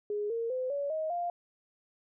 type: tone with pitch steps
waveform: sine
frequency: 415.3 / 460.8 / 511.3 / 567.3 / 629.5 / 698.4 Hz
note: G#4 / A#4 / C5 / C#5 / D#5 / F5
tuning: 0 / -20 / -40 / +40 / +20 / 0 cents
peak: -30 dBFS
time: 0.1-1.3 s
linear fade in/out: 2 ms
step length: 200 ms
effects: none